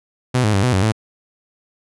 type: tone with pitch steps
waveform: sawtooth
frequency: 126.3 / 106.3 / 97.9 / 125.5 / 94.7 / 109.5 Hz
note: B2 / G#2 / G2 / B2 / F#2 / A2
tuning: +39 / +41 / -2 / +28 / +41 / -8 cents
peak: -10 dBFS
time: 0.34-0.922 s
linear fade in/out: 10 ms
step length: 97 ms
effects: resampled to 24000 Hz